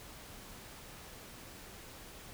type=silence; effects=pink hiss -51 dBFS RMS until 2.33 s